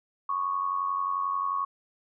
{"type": "tone with amplitude modulation", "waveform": "sine", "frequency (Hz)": 1108.7, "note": "C#6", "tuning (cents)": 0, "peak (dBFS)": -23, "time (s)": [0.29, 1.65], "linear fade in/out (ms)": 5, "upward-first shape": "sine", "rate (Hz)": 91.3, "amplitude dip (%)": 65, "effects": []}